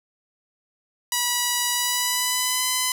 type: tone with pitch glide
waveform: 5% pulse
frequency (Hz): 973 to 1012.6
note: B5 to B5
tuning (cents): -26 to +43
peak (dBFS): -9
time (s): 1.12-2.92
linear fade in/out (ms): 2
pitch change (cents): +69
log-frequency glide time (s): 1.74-2.65
effects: 8-bit